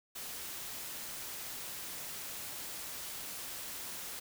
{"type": "noise", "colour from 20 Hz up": "white", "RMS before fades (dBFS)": -43, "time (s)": [0.15, 4.2], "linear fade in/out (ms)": 10, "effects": []}